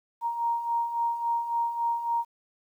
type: beating tone pair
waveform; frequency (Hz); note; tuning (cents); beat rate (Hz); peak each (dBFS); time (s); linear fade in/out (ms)
sine; 932.3 / 935.9; A#5 / A#5; 0 / +7; 3.6; -33 / -26; 0.21-2.25; 50
effects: 10-bit